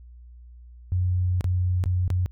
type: tone with dropouts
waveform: sine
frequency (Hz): 90.6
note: F#2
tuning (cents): -36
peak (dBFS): -20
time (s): 0.92-2.26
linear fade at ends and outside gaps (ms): 0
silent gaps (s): 1.409-1.443 / 1.839-1.858 / 2.079-2.103
effects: added 60 Hz sine -43 dBFS peak until 2.31 s